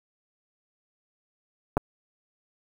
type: clicks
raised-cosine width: 1 ms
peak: -8 / -13 dBFS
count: 2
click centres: 1.77 / 1.777 s
effects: 7-bit